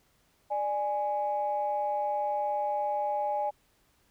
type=tone pair together; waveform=sine; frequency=593.4 / 830.6 Hz; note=D5 / G#5; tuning=+18 / 0 cents; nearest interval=tritone; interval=582 cents; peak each=-31 / -28 dBFS; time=0.5-3.51 s; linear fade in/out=20 ms; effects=tanh soft clip ceiling -20 dBFS + pink hiss -68 dBFS RMS until 4.1 s